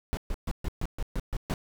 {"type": "noise bursts", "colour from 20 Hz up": "brown", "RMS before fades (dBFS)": -29, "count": 9, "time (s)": [0.13, 1.539], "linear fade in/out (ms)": 0, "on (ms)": 41, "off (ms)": 130, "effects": []}